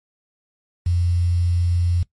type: tone with quantisation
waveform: sine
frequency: 87.31 Hz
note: F2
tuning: in tune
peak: -16 dBFS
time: 0.86-2.03 s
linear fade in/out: 5 ms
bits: 7
effects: noise-tail reverb RT60 0.1 s tail -19 dB re dry + MP3 48 kbps